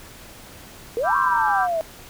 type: exponential two-way sweep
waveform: sine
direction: up then down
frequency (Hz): 440 to 1116 to 633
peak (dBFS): -20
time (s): 0.97-1.81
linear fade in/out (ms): 0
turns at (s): 1.16
type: chord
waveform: sine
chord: E minor seventh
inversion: second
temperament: equal with one note detuned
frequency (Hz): 987.8 / 1174.7 / 1345.4 / 1568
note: B5 / D6 / E6 / G6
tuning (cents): 0 / 0 / +35 / 0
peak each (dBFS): -25 / -24 / -28 / -24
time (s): 1.03-1.68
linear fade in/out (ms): 50
effects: pink hiss -43 dBFS RMS until 2.09 s